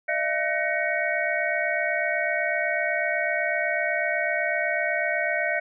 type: tone cluster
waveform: sine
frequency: 610 / 678 / 1514 / 1886 / 2233 Hz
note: D#5 / E5 / F#6 / A#6 / C#7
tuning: -34 / +49 / +39 / +20 / +12 cents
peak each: -29 dBFS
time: 0.08-5.6 s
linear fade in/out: 10 ms
effects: none